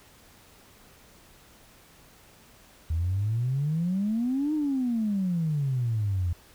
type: exponential two-way sweep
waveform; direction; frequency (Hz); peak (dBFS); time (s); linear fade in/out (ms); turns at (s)
sine; up then down; 77.78 to 311.6 to 84.3; -23; 2.9-6.33; 5; 4.54
effects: tanh soft clip ceiling -19 dBFS + pink hiss -55 dBFS RMS until 6.54 s